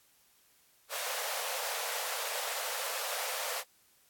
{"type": "high-pass noise", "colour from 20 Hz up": "pink", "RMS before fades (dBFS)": -36, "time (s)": [0.89, 3.64], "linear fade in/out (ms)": 50, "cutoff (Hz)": 470, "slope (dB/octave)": 96, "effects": ["white hiss -66 dBFS RMS until 4.09 s", "AAC 64 kbps"]}